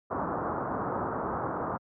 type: low-pass noise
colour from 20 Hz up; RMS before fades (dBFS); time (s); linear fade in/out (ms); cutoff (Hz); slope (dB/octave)
white; -32; 0.1-1.78; 20; 1300; 48
effects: high-pass 80 Hz 12 dB/octave